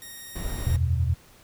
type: tone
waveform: 5% pulse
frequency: 1864.7 Hz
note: A#6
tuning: in tune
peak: -29 dBFS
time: 0.02-0.76 s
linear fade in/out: 0 ms
type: noise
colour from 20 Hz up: brown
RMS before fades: -30 dBFS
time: 0.35-0.77 s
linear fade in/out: 10 ms
type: chord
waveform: sine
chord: E suspended second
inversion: none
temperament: equal with one note detuned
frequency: 81.6 / 92.5 / 123.47 Hz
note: E2 / F#2 / B2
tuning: -17 / 0 / 0 cents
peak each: -23 / -28 / -26 dBFS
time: 0.65-1.15 s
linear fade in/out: 20 ms
effects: pink hiss -54 dBFS RMS until 1.43 s